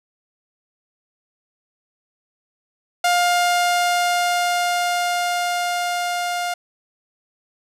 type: tone with level ramp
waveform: sawtooth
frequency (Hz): 706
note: F5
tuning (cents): +19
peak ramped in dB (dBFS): -11 to -18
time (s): 3.04-6.54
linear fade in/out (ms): 5
effects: low-pass 12000 Hz 12 dB/octave